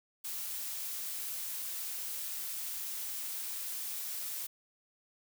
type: noise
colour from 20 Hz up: blue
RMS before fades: -39 dBFS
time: 0.24-4.47 s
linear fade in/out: 10 ms
effects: none